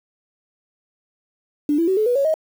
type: tone with pitch steps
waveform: sine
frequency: 294.1 / 334 / 379.2 / 430.6 / 488.9 / 555.2 / 630.4 Hz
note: D4 / E4 / F#4 / A4 / B4 / C#5 / D#5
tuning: +3 / +23 / +43 / -37 / -18 / +3 / +23 cents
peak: -15 dBFS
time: 1.69-2.341 s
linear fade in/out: 2 ms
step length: 93 ms
effects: 7-bit